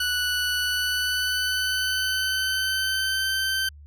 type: tone with pitch glide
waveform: 20% pulse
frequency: 1480 to 1547.3 Hz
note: F#6 to G6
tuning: 0 to -23 cents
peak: -18 dBFS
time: 0-3.69 s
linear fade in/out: 5 ms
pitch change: +77 cents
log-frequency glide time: 0.59-3.29 s
effects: added 73 Hz sine -43 dBFS peak until 3.86 s